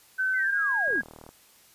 sine tone with pitch glide, 1527 to 1636.6 Hz, G6 to G#6, -46 to -26 cents, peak -23 dBFS, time 0.18-1.02 s, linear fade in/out 20 ms, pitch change +120 cents, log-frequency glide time 0.36-0.59 s
sine linear sweep, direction down, 2124 to 150 Hz, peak -31 dBFS, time 0.33-1.03 s, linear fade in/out 50 ms
click train, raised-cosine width 1 ms, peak -31 dBFS, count 17, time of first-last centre 0.88-1.29 s, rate 39 Hz
effects white hiss -57 dBFS RMS until 1.74 s + resampled to 32000 Hz

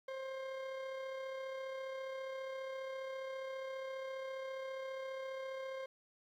40% pulse tone with amplitude modulation, 530 Hz, C5, 22 cents sharp, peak -39 dBFS, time 0.08-5.86 s, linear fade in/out 5 ms, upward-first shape sine, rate 34.8 Hz, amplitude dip 30%, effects low-pass 3000 Hz 12 dB/octave + 12-bit

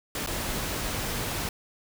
pink noise with dropouts, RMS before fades -31 dBFS, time 0.15-1.49 s, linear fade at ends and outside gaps 2 ms, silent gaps 0.263-0.272 s, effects none

